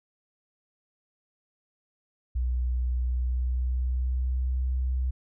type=tone with pitch glide; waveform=sine; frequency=61.74 to 63.84 Hz; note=B1 to C2; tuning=0 to -42 cents; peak=-24 dBFS; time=2.35-5.11 s; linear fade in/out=10 ms; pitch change=+58 cents; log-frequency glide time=3-4.63 s; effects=none